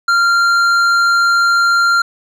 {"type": "tone with hard clipping", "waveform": "triangle", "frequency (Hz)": 1387, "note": "F6", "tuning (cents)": -12, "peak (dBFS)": -11, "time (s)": [0.08, 2.02], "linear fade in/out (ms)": 5, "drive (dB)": 12, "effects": []}